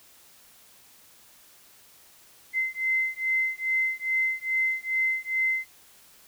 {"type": "beating tone pair", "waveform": "sine", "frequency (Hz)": [2065, 2067.4], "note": ["C7", "C7"], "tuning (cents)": [-23, -21], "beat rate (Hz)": 2.4, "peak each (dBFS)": -27, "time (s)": [2.53, 5.67], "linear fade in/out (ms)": 50, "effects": ["white hiss -55 dBFS RMS until 6.27 s"]}